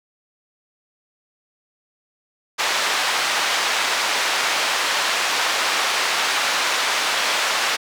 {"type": "band-pass noise", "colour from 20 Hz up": "pink", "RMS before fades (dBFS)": -21, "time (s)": [2.58, 7.77], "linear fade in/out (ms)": 20, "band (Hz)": [900, 5500], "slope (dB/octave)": 12, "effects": []}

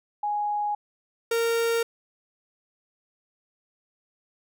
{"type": "tone pair in turn", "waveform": ["sine", "45% pulse"], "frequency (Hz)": [830.6, 462], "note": ["G#5", "A#4"], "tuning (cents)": [0, -16], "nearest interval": "minor seventh", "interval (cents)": 1016, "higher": "first", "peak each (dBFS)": [-24, -22], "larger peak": "second", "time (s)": [[0.23, 0.75], [1.31, 1.83]], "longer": "neither", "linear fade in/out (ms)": 5, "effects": []}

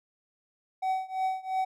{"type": "tone with tremolo", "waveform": "triangle", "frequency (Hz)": 756, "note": "F#5", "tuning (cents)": 37, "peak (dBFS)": -22, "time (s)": [0.82, 1.65], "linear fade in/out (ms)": 10, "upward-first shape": "triangle", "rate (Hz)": 2.9, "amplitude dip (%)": 95, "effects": []}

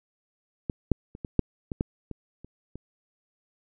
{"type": "clicks", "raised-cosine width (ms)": 3, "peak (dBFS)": [-15, -7, -28, -20, -6, -18, -12, -22, -30, -26], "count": 10, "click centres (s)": [0.698, 0.917, 1.151, 1.248, 1.393, 1.718, 1.809, 2.113, 2.446, 2.756], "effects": []}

